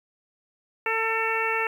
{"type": "harmonic tone", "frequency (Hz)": 448, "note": "A4", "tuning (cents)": 31, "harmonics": [1, 2, 3, 4, 5, 6], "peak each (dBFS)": [-30, -30, -30, -30, -30, -30], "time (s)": [0.86, 1.67], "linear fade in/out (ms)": 2, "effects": ["9-bit"]}